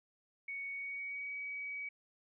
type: tone with pitch glide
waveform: sine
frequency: 2228 to 2270 Hz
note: C#7 to C#7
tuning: +8 to +41 cents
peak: -39 dBFS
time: 0.48-1.89 s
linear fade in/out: 5 ms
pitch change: +33 cents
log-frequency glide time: 0.71-1.35 s
effects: none